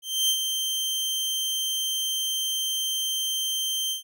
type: tone with ADSR envelope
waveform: sawtooth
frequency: 3136 Hz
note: G7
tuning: in tune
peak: -16 dBFS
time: 0.02-4.03 s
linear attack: 270 ms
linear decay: 71 ms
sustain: -6 dB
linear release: 120 ms
effects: none